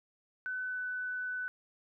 sine tone with pitch glide, 1508 to 1498.4 Hz, F#6 to F#6, +32 to +21 cents, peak -34 dBFS, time 0.46-1.48 s, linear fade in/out 0 ms, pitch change -11 cents, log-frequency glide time 0.64-0.82 s, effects none

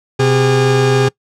40% pulse tone pair together, 128.1 / 407.6 Hz, C3 / G#4, -36 / -32 cents, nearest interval octave + minor sixth, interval 2004 cents, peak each -12 dBFS, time 0.19-1.09 s, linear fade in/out 10 ms, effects noise-tail reverb RT60 0.1 s tail -23 dB re dry + low-pass 7000 Hz 12 dB/octave

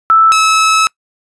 sine / sawtooth tone pair in turn, 1318.5 / 1298.1 Hz, E6 / E6, 0 / -27 cents, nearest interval unison, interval 27 cents, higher first, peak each -4 dBFS, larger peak neither, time 0.1-0.32 / 0.32-0.87 s, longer second, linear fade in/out 0 ms, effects noise-tail reverb RT60 0.1 s tail -25 dB re dry + resampled to 22050 Hz

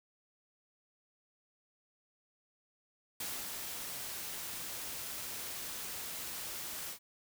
white noise with ADSR envelope, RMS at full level -39 dBFS, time 3.2-6.99 s, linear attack 4 ms, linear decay 250 ms, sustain -3 dB, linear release 87 ms, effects none

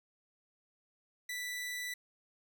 sawtooth tone, 1975.5 Hz, B6, in tune, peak -34 dBFS, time 1.29-1.94 s, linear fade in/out 5 ms, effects none

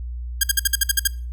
5% pulse tone bursts, 1614 Hz, G#6, 50 cents flat, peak -3 dBFS, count 9, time 0.41-1.075 s, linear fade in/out 5 ms, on 25 ms, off 55 ms, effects noise-tail reverb RT60 0.4 s tail -23 dB re dry + added 60 Hz sine -27 dBFS peak until 1.32 s

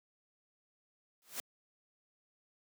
white noise with exponential growth, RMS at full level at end -36 dBFS, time 1.22-1.4 s, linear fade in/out 0 ms, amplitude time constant 39 ms, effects high-pass 200 Hz 12 dB/octave

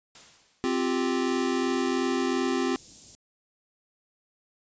white noise with exponential decay, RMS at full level -46 dBFS, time 0.15-1.03 s, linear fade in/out 2 ms, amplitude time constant 190 ms
square chord, C suspended fourth, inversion none, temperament equal, 261.6 / 349.2 / 392 Hz, C4 / F4 / G4, 0 / 0 / 0 cents, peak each -28 / -30 / -31 dBFS, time 0.64-2.76 s, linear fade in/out 0 ms
white band-stop noise, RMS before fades -43 dBFS, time 1.27-3.15 s, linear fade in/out 0 ms, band 320 to 6300 Hz, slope 12 dB/octave
effects resampled to 16000 Hz

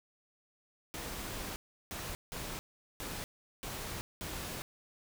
pink noise bursts at uneven times, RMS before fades -41 dBFS, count 6, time 0.94-1.56 / 1.91-2.15 / 2.32-2.59 / 3-3.24 / 3.63-4.01 / 4.21-4.62 s, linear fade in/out 0 ms, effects none

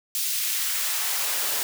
white noise with high-pass filter sweep, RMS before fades -26 dBFS, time 0.15-1.63 s, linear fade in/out 0 ms, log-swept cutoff 3600 to 340 Hz, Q 0.81, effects none

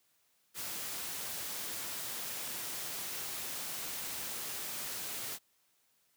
white noise, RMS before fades -40 dBFS, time 0.54-5.39 s, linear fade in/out 50 ms, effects white hiss -73 dBFS RMS until 6.16 s + high-pass 80 Hz 12 dB/octave

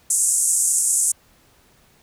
pink band-pass noise, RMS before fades -19 dBFS, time 0.1-1.12 s, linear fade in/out 5 ms, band 7100 to 10000 Hz, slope 48 dB/octave, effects pink hiss -56 dBFS RMS until 2.02 s

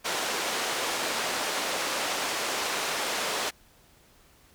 pink band-pass noise, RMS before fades -30 dBFS, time 0.04-3.51 s, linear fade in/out 20 ms, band 470 to 8100 Hz, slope 12 dB/octave, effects pink hiss -59 dBFS RMS until 4.54 s

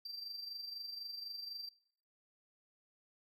triangle tone with amplitude modulation, 4699 Hz, D8, in tune, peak -40 dBFS, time 0.05-1.69 s, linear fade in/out 5 ms, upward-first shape sine, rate 24 Hz, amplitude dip 55%, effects noise-tail reverb RT60 0.6 s tail -20 dB re dry

